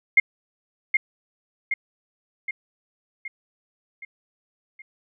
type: tone with echo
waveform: sine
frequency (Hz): 2128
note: C7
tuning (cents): +29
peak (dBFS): -10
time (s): 0.17-0.2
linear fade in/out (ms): 5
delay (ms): 770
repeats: 6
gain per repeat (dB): -5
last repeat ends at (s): 4.82
effects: none